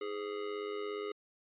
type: tone with amplitude modulation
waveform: square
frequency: 415.3 Hz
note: G#4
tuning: in tune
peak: -34 dBFS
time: 0.01-1.12 s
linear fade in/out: 5 ms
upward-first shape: sine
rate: 97.2 Hz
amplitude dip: 70%
effects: resampled to 8000 Hz